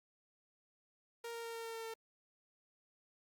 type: tone with pitch steps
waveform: sawtooth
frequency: 466.2 / 463.5 / 460.8 / 458.2 / 455.6 / 452.9 / 450.3 Hz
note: A#4 / A#4 / A#4 / A#4 / A#4 / A#4 / A4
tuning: 0 / -10 / -20 / -30 / -40 / -50 / +40 cents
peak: -39 dBFS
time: 1.24-1.94 s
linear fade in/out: 5 ms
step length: 100 ms
effects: Opus 48 kbps